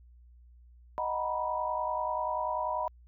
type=chord; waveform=sine; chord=B major seventh; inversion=first; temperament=equal with one note detuned; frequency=622.3 / 740 / 932.3 / 982.6 Hz; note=D#5 / F#5 / A#5 / B5; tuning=0 / 0 / 0 / -9 cents; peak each=-35 / -38 / -37 / -32 dBFS; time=0.98-2.88 s; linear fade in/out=0 ms; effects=added 60 Hz sine -53 dBFS peak until 3.07 s